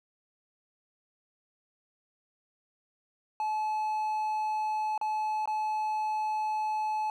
triangle tone with dropouts, 860 Hz, A5, 40 cents flat, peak -26 dBFS, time 3.4-7.1 s, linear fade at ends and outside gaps 1 ms, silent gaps 4.978-5.013 / 5.457-5.475 s, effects none

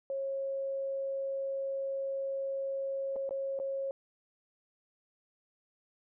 sine tone with dropouts, 544 Hz, C#5, 33 cents flat, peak -32 dBFS, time 0.1-3.91 s, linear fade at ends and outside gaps 1 ms, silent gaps 3.159-3.163 / 3.292-3.308 / 3.59-3.599 s, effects none

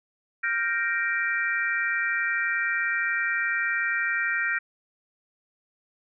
sine chord, G minor seventh, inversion third, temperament equal, 1396.9 / 1568 / 1864.7 / 2349 Hz, F6 / G6 / Bb6 / D7, 0 / 0 / 0 / 0 cents, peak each -30 / -29 / -27 / -31 dBFS, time 0.43-4.59 s, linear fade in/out 10 ms, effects none

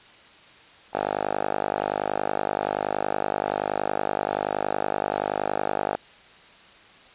5% pulse tone with band-pass filter, 50.6 Hz, G#1, 44 cents flat, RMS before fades -27 dBFS, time 0.93-5.96 s, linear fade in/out 10 ms, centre 840 Hz, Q 3.2, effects white hiss -50 dBFS RMS until 7.14 s + resampled to 8000 Hz

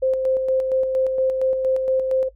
sine tone with tremolo, 523.3 Hz, C5, in tune, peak -16 dBFS, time 0.02-2.29 s, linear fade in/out 10 ms, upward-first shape square, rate 4.3 Hz, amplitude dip 40%, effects noise-tail reverb RT60 0.1 s tail -17 dB re dry + added 50 Hz sine -48 dBFS peak until 2.35 s

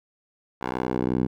10% pulse tone with band-pass filter sweep, 62.9 Hz, B1, 32 cents sharp, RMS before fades -26 dBFS, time 0.61-1.27 s, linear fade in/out 10 ms, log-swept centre 1000 to 220 Hz, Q 0.96, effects none

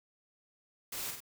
white noise with echo, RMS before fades -40 dBFS, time 0.92-1.11 s, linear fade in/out 5 ms, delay 47 ms, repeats 2, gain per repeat -4 dB, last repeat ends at 1.204 s, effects none

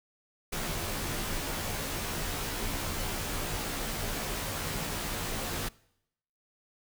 pink noise with comb filter, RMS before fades -34 dBFS, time 0.52-5.69 s, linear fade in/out 10 ms, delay 16 ms, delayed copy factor -0.85, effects noise-tail reverb RT60 0.8 s tail -23 dB re dry

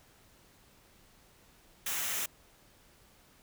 white noise with comb filter, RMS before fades -34 dBFS, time 1.86-2.26 s, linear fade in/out 5 ms, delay 0.22 ms, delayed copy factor -0.5, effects pink hiss -62 dBFS RMS until 3.42 s

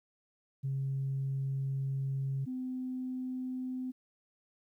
sine tone pair in turn, 135.7 / 255.7 Hz, C#3 / C4, -36 / -40 cents, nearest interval major seventh, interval 1096 cents, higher second, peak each -30 / -34 dBFS, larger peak first, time 0.63-2.46 / 2.46-3.92 s, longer first, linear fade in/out 20 ms, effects tanh soft clip ceiling -27 dBFS + 12-bit

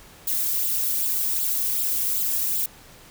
violet noise with flanger, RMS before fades -24 dBFS, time 0.27-2.66 s, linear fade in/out 5 ms, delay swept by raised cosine 0.24 to 1.84 ms, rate 2.6 Hz, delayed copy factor +0.7, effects pink hiss -48 dBFS RMS until 3.1 s

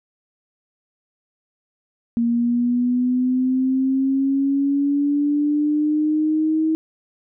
sine linear sweep, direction up, 233.1 to 318.3 Hz, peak -16 dBFS, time 2.17-6.75 s, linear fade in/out 0 ms, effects none

